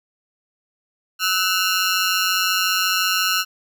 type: ring-modulated tone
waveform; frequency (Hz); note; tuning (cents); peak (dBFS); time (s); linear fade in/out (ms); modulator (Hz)
15% pulse; 1396.9; F6; 0; -8; 1.19-3.45; 50; 92.8
effects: none